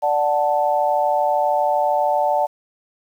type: chord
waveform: sine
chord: D major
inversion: none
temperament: equal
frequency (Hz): 587.3 / 740 / 880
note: D5 / F#5 / A5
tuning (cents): 0 / 0 / 0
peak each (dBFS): -20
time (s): 0.02-2.47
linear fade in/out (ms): 20
effects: 8-bit